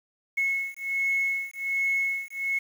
sine beating tone pair, 2186 / 2187.3 Hz, C#7 / C#7, -25 / -24 cents, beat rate 1.3 Hz, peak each -27 dBFS, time 0.37-2.59 s, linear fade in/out 10 ms, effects tanh soft clip ceiling -18 dBFS + 8-bit

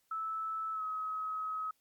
sine tone with pitch glide, 1310 to 1274.9 Hz, E6 to D#6, -11 to +42 cents, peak -34 dBFS, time 0.11-1.71 s, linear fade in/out 5 ms, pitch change -47 cents, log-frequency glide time 0.73-0.83 s, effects white hiss -75 dBFS RMS until 1.8 s + MP3 96 kbps

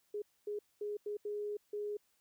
sine tone bursts at uneven times, 415.3 Hz, G#4, in tune, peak -36 dBFS, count 6, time 0.14-0.22 / 0.47-0.59 / 0.81-0.97 / 1.06-1.17 / 1.25-1.57 / 1.73-1.97 s, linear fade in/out 5 ms, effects white hiss -75 dBFS RMS until 2.2 s

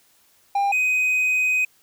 triangle tone pair in turn, 800 / 2508 Hz, G5 / D#7, +35 / +13 cents, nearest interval octave + minor sixth, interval 1978 cents, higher second, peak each -16 dBFS, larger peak neither, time 0.55-0.72 / 0.72-1.65 s, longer second, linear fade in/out 5 ms, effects white hiss -59 dBFS RMS until 1.82 s

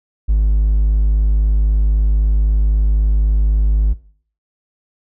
triangle tone, 51.91 Hz, G#1, in tune, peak -7 dBFS, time 0.28-3.94 s, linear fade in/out 20 ms, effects noise-tail reverb RT60 0.5 s tail -20 dB re dry + tanh soft clip ceiling -5 dBFS

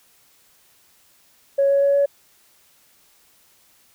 sine tone with pitch steps, 554.4 / 557.6 / 560.8 / 564.1 Hz, C#5 / C#5 / C#5 / C#5, 0 / +10 / +20 / +30 cents, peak -13 dBFS, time 1.58-2.06 s, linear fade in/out 10 ms, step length 120 ms, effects tanh soft clip ceiling -10 dBFS + white hiss -57 dBFS RMS until 3.94 s

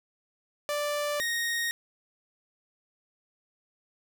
sawtooth tone pair in turn, 587.3 / 1864.6 Hz, D5 / A#6, 0 / 0 cents, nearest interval octave + minor sixth, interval 2000 cents, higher second, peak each -24 dBFS, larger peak neither, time 0.69-1.2 / 1.2-1.71 s, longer neither, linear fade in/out 0 ms, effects none

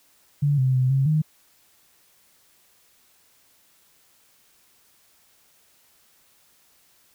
sine tone with pitch steps, 144.1 / 130.3 / 128.5 / 135.2 / 154.5 Hz, D3 / C3 / C3 / C#3 / D#3, -33 / -7 / -31 / -43 / -12 cents, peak -17 dBFS, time 0.42-1.22 s, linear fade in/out 10 ms, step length 160 ms, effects white hiss -60 dBFS RMS until 7.14 s

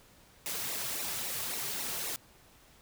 white noise with flanger, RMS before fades -36 dBFS, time 0.46-2.16 s, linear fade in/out 0 ms, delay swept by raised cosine 0.62 to 4.02 ms, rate 3.7 Hz, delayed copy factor -0.7, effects pink hiss -60 dBFS RMS until 2.81 s

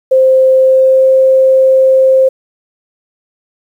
sine tone with pitch glide, 523.3 to 526.6 Hz, C5 to C5, 0 to +11 cents, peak -4 dBFS, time 0.11-2.29 s, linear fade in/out 10 ms, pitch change +11 cents, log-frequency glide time 0.56-1.08 s, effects 7-bit

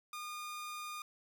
sawtooth tone, 1217 Hz, D#6, 39 cents flat, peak -38 dBFS, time 0.13-1.02 s, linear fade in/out 2 ms, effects none

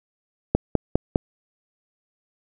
click train, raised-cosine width 2 ms, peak -3 dBFS, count 4, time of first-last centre 0.55-1.159 s, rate 4.93 Hz, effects none

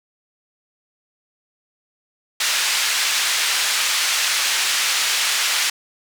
pink band-pass noise, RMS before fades -20 dBFS, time 2.4-5.7 s, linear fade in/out 5 ms, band 1900 to 8100 Hz, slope 12 dB/octave, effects none

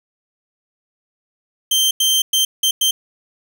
sawtooth tone bursts at uneven times, 3136 Hz, G7, in tune, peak -10 dBFS, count 5, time 1.71-1.91 / 2-2.22 / 2.33-2.45 / 2.63-2.71 / 2.81-2.91 s, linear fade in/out 5 ms, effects none

